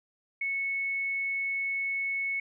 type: tone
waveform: sine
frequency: 2205 Hz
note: C#7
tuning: 10 cents flat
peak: -28 dBFS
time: 0.41-2.4 s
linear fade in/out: 5 ms
effects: none